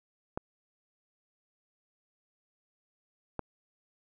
clicks, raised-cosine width 1 ms, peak -19 dBFS, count 2, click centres 0.375 / 3.393 s, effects none

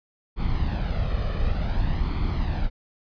brown noise with flanger, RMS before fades -24 dBFS, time 0.36-2.7 s, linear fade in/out 50 ms, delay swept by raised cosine 0.89 to 1.67 ms, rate 0.55 Hz, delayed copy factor +0.55, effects resampled to 11025 Hz

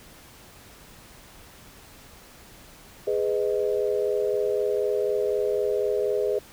sine chord, G# minor, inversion none, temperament equal with one note detuned, 415.3 / 499.3 / 622.3 Hz, G#4 / B4 / D#5, 0 / +19 / 0 cents, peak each -24 / -27 / -30 dBFS, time 3.07-6.39 s, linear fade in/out 5 ms, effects pink hiss -49 dBFS RMS until 6.52 s

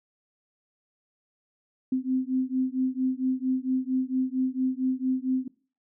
sine beating tone pair, 256.8 / 261.2 Hz, C4 / C4, -32 / -3 cents, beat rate 4.4 Hz, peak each -27 dBFS, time 1.92-5.48 s, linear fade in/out 5 ms, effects noise-tail reverb RT60 0.4 s tail -21 dB re dry

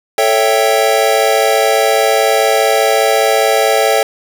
square chord, A dominant seventh, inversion none, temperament equal, 440 / 554.4 / 659.3 / 784 Hz, A4 / C#5 / E5 / G5, 0 / 0 / 0 / 0 cents, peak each -16 dBFS, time 0.18-4.03 s, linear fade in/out 2 ms, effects none

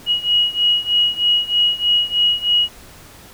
sine beating tone pair, 2900 / 2903.2 Hz, F#7 / F#7, -35 / -34 cents, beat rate 3.2 Hz, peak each -16 / -18 dBFS, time 0.06-2.69 s, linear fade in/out 50 ms, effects pink hiss -42 dBFS RMS until 3.33 s

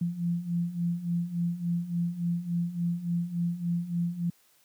sine beating tone pair, 169.9 / 173.4 Hz, F3 / F3, -47 / -12 cents, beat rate 3.5 Hz, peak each -32 / -28 dBFS, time 0.01-4.3 s, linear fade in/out 5 ms, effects white hiss -64 dBFS RMS until 4.64 s + high-pass 100 Hz 12 dB/octave

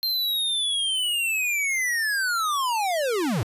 square linear sweep, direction down, 4186 to 88.9 Hz, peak -23 dBFS, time 0.03-3.43 s, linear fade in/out 0 ms, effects resampled to 32000 Hz

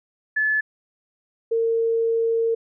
sine tone pair in turn, 1727 / 456.6 Hz, A6 / A#4, -33 / -36 cents, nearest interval octave + major seventh, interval 2303 cents, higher first, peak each -18 dBFS, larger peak neither, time 0.36-0.61 / 1.51-2.55 s, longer second, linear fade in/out 10 ms, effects none

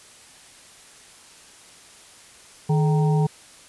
harmonic tone with a mistuned harmonic, 154.7 Hz, D#3, 10 cents flat, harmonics 1 / 3 / 5 / 6, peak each -17 / -27 / -31 / -33 dBFS, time 2.69-3.27 s, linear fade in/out 10 ms, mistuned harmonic 3, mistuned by -140 cents, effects white hiss -48 dBFS RMS until 3.68 s + resampled to 24000 Hz

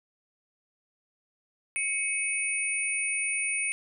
sine tone cluster, 2228 / 2558 / 9220 Hz, C#7 / D#7 / D9, +8 / +47 / -33 cents, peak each -31 dBFS, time 1.76-3.72 s, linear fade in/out 0 ms, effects none

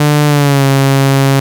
sawtooth tone with pitch glide, 148.2 to 136.69 Hz, D3 to C#3, +16 to -24 cents, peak -3 dBFS, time 0-1.4 s, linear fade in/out 5 ms, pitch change -140 cents, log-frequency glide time 0.26-0.65 s, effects none

